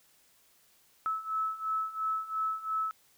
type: beating tone pair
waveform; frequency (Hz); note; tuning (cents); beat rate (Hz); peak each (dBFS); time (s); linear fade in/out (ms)
sine; 1300 / 1302.9; E6 / E6; -24 / -21; 2.9; -35 / -32; 1.06-2.91; 0
effects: white hiss -65 dBFS RMS until 3.17 s